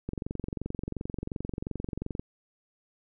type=click train; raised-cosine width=3 ms; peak=-20 dBFS; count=49; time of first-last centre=0.09-2.195 s; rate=22.8 Hz; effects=none